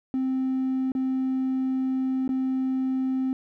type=tone with dropouts; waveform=triangle; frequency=261.6 Hz; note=C4; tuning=in tune; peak=-20 dBFS; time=0.14-3.33 s; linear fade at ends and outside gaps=1 ms; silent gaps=0.919-0.951 / 2.278-2.291 s; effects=tanh soft clip ceiling -18 dBFS